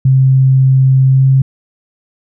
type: tone with pitch glide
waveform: sine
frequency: 132.4 to 133.63 Hz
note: C3 to C3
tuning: +21 to +37 cents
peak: -5 dBFS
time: 0.05-1.42 s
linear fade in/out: 5 ms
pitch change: +16 cents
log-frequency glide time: 1.08-1.26 s
effects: none